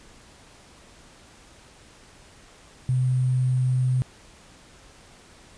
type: tone with sample-and-hold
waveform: sine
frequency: 127.8 Hz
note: C3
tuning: 40 cents flat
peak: -19 dBFS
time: 2.89-4.02 s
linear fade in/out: 0 ms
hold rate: 8820 Hz
effects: pink hiss -51 dBFS RMS until 5.57 s + resampled to 22050 Hz